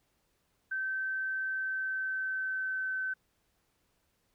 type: tone with pitch glide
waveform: sine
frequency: 1545 to 1529 Hz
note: G6 to G6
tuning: -26 to -44 cents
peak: -31 dBFS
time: 0.71-3.14 s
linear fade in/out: 10 ms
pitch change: -18 cents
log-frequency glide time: 1.48-3 s
effects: pink hiss -75 dBFS RMS until 4.34 s